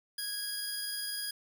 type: tone pair together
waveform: 20% pulse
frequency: 1648 / 4924 Hz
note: G#6 / D#8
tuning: -14 / -19 cents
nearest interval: octave + perfect fifth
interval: 1895 cents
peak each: -36 / -30 dBFS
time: 0.18-1.31 s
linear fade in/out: 5 ms
effects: none